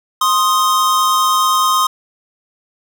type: tone pair together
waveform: square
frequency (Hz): 1051.6 / 1247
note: C6 / D#6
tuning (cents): +8 / +3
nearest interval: minor third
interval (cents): 295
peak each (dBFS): -15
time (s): 0.21-1.87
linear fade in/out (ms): 5
effects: none